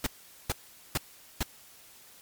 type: noise bursts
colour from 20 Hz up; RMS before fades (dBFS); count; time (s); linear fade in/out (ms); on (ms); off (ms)
pink; -28; 4; 0.04-1.43; 2; 25; 430
effects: white hiss -54 dBFS RMS until 2.21 s + MP3 96 kbps